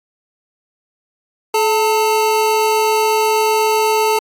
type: tone pair together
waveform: square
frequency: 430.5 / 896 Hz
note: A4 / A5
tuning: -38 / +31 cents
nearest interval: octave + minor second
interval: 1269 cents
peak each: -16 dBFS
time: 1.54-4.19 s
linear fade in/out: 5 ms
effects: AAC 64 kbps